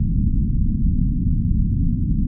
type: low-pass noise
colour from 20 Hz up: pink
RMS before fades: -18 dBFS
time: 0-2.27 s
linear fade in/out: 5 ms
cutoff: 250 Hz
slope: 48 dB/octave
effects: none